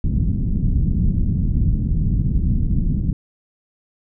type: low-pass noise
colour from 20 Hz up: pink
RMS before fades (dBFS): -18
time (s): 0.04-3.13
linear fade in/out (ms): 2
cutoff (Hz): 210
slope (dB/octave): 24
effects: none